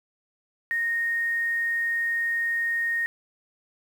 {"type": "tone with quantisation", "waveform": "sine", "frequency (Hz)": 1856, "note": "A#6", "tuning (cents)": -8, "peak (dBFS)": -23, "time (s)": [0.71, 3.06], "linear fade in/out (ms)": 0, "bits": 8, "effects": []}